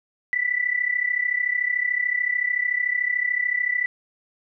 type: tone with amplitude modulation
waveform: sine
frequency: 1975.5 Hz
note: B6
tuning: in tune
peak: -17 dBFS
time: 0.33-3.86 s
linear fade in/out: 0 ms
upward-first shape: sine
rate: 33.6 Hz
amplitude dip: 80%
effects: none